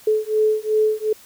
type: beating tone pair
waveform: sine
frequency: 430 / 432.7 Hz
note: A4 / A4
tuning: -40 / -29 cents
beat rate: 2.7 Hz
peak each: -19 dBFS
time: 0.07-1.13 s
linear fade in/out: 5 ms
effects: white hiss -47 dBFS RMS until 1.25 s